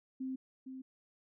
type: tone with echo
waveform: sine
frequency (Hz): 261.6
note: C4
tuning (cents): 0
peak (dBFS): -36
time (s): 0.2-0.36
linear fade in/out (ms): 10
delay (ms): 460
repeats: 1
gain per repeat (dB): -7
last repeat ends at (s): 0.82
effects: none